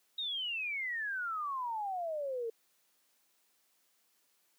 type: exponential sweep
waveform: sine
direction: down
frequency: 3800 to 445.1 Hz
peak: -34 dBFS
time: 0.18-2.5 s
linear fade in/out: 5 ms
effects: white hiss -73 dBFS RMS until 4.58 s + high-pass 200 Hz 12 dB/octave

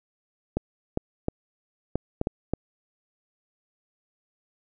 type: clicks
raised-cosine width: 2 ms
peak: -11 dBFS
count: 7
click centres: 0.57 / 0.974 / 1.284 / 1.956 / 2.214 / 2.271 / 2.536 s
effects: none

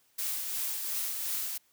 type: noise with tremolo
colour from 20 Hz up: blue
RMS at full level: -32 dBFS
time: 0.18-1.58 s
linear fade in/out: 10 ms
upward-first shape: triangle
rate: 2.8 Hz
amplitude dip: 40%
effects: white hiss -68 dBFS RMS until 1.72 s + high-pass 60 Hz 12 dB/octave

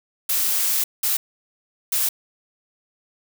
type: noise bursts at uneven times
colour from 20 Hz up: blue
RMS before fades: -21 dBFS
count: 3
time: 0.29-0.84 / 1.03-1.17 / 1.92-2.09 s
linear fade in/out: 5 ms
effects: none

